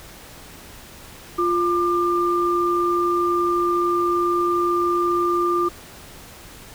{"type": "tone pair together", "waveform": "sine", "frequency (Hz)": [349.2, 1195.1], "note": ["F4", "D6"], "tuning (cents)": [0, 30], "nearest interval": "octave + major sixth", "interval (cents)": 2130, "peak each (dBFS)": [-20, -20], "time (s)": [1.38, 5.69], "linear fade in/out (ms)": 10, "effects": ["pink hiss -42 dBFS RMS until 6.74 s"]}